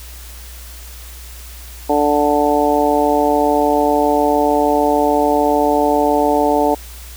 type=harmonic tone; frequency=146.83 Hz; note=D3; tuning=in tune; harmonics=2 / 3 / 4 / 5 / 6; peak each=-18 / -18 / -18 / -18 / -18 dBFS; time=1.89-6.75 s; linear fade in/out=10 ms; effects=added 60 Hz sine -33 dBFS peak until 7.16 s + white hiss -38 dBFS RMS until 7.16 s